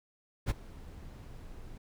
brown noise with ADSR envelope, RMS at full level -24 dBFS, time 0.46-1.78 s, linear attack 40 ms, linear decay 23 ms, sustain -23 dB, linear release 8 ms, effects none

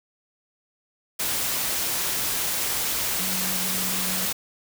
sine tone in noise, 185.4 Hz, F#3, 4 cents sharp, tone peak -34 dBFS, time 3.19-4.26 s, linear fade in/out 10 ms, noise white, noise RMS -26 dBFS, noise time 1.19-4.33 s, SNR -11 dB, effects none

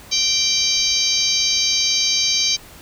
harmonic tone, 782 Hz, G5, 4 cents flat, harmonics 3 / 4 / 5 / 6 / 7 / 8, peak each -27 / -25 / -22 / -21 / -24 / -22 dBFS, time 0.11-2.57 s, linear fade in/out 20 ms, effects pink hiss -42 dBFS RMS until 2.81 s

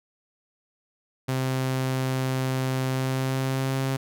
sawtooth tone with pitch glide, 130.81 to 133.79 Hz, C3 to C3, 0 to +39 cents, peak -20 dBFS, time 1.28-3.97 s, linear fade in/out 10 ms, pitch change +39 cents, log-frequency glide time 2.9-3.81 s, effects none

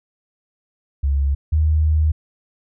sine tone pair in turn, 69.5 / 77.54 Hz, C#2 / D#2, +5 / -5 cents, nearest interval major second, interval 190 cents, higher second, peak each -15 / -13 dBFS, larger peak second, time 1.03-1.35 / 1.52-2.12 s, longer second, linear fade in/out 10 ms, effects none

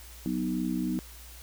sine chord, B major, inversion second, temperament equal, 185 / 246.9 / 311.1 Hz, F#3 / B3 / D#4, 0 / 0 / 0 cents, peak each -32 / -31 / -32 dBFS, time 0.26-0.99 s, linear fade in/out 0 ms, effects added 60 Hz sine -47 dBFS peak until 1.42 s + white hiss -50 dBFS RMS until 1.42 s

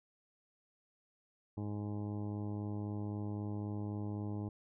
harmonic tone, 103.83 Hz, G#2, in tune, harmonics 1 / 2 / 3 / 4 / 5 / 6 / 7 / 8 / 9 / 10, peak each -39 / -43 / -44 / -51 / -57 / -57 / -61 / -55 / -64 / -63 dBFS, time 1.57-4.49 s, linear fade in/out 5 ms, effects none

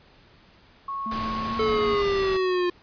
sine tone, 1100 Hz, C#6, 14 cents flat, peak -28 dBFS, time 0.88-2.02 s, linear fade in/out 5 ms
triangle tone with pitch glide, 221.8 to 230.6 Hz, A3 to A#3, +14 to -19 cents, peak -30 dBFS, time 1.06-1.95 s, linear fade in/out 2 ms, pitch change +67 cents, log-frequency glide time 1.44-1.57 s
pink noise, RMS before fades -34 dBFS, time 1.11-2.37 s, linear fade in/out 5 ms
square exponential sweep, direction down, 440 to 352.5 Hz, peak -22 dBFS, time 1.59-2.7 s, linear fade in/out 5 ms
effects pink hiss -55 dBFS RMS until 2.82 s + resampled to 11025 Hz

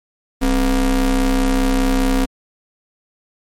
square ring-modulated tone, 116.54 Hz, A#2, in tune, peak -11 dBFS, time 0.41-2.26 s, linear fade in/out 20 ms, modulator 149 Hz, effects MP3 64 kbps

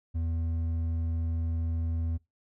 sine tone with hard clipping, 82.41 Hz, E2, in tune, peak -29 dBFS, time 0.14-2.18 s, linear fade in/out 20 ms, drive 5 dB, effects noise-tail reverb RT60 0.2 s tail -22 dB re dry

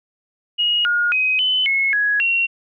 sine tone with pitch steps, 2883 / 1430 / 2520 / 3026 / 2180 / 1670 / 2739 Hz, F#7 / F6 / D#7 / F#7 / C#7 / G#6 / F7, -46 / +41 / +21 / +38 / -29 / +9 / -34 cents, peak -15 dBFS, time 0.58-2.47 s, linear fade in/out 20 ms, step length 270 ms, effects none

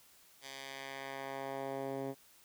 10% pulse tone with band-pass filter sweep, 135.9 Hz, C#3, 34 cents flat, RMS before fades -42 dBFS, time 0.41-2.15 s, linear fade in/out 50 ms, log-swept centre 4600 to 320 Hz, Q 0.82, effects white hiss -63 dBFS RMS until 2.44 s

